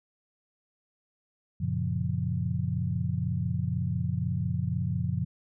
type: chord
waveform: sine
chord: Gb major seventh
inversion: none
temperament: equal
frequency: 92.5 / 116.54 / 138.59 / 174.61 Hz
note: Gb2 / Bb2 / Db3 / F3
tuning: 0 / 0 / 0 / 0 cents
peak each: -32 dBFS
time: 1.6-5.25 s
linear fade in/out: 10 ms
effects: none